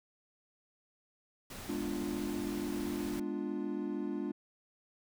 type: noise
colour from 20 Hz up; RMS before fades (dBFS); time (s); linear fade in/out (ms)
pink; -46; 1.5-3.2; 5
type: chord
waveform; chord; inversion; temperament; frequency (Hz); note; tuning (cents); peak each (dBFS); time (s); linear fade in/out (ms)
triangle; G# diminished seventh; none; equal; 207.7 / 246.9 / 293.7 / 349.2; G#3 / B3 / D4 / F4; 0 / 0 / 0 / 0; -38 / -40 / -36 / -38; 1.68-4.32; 10
effects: none